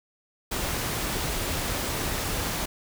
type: noise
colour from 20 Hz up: pink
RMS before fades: -29 dBFS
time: 0.51-2.66 s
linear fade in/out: 10 ms
effects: none